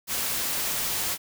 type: noise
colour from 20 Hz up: white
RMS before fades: -28 dBFS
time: 0.07-1.18 s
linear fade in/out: 50 ms
effects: none